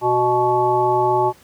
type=harmonic tone; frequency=123.47 Hz; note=B2; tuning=in tune; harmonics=1 / 3 / 5 / 7 / 9; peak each=-28 / -19 / -24 / -17 / -25 dBFS; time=0.01-1.33 s; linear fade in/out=50 ms; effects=pink hiss -50 dBFS RMS until 1.43 s + high-pass 60 Hz 12 dB/octave